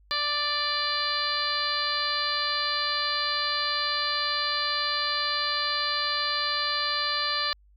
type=harmonic tone; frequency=587.3 Hz; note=D5; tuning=in tune; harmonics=1 / 2 / 3 / 4 / 5 / 6 / 7 / 8; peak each=-40 / -31 / -32 / -38 / -37 / -35 / -30 / -32 dBFS; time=0.11-7.53 s; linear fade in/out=0 ms; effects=added 50 Hz sine -55 dBFS peak until 7.76 s